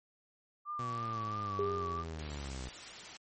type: tone with vibrato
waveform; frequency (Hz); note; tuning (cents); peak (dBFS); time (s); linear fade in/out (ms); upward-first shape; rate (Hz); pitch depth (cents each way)
sine; 1171; D6; -5; -36; 0.65-2.05; 50; sine; 3; 49
type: linear sweep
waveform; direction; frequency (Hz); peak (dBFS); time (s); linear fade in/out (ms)
sawtooth; down; 123.47 to 61.4; -36; 0.79-2.69; 5
type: tone with exponential decay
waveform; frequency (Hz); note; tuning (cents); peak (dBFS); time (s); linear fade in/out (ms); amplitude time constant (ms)
sine; 403.2; G4; +49; -29; 1.59-2.51; 1; 200
type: noise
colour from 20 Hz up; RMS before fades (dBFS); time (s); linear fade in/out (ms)
white; -47; 2.19-3.17; 2
effects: MP3 32 kbps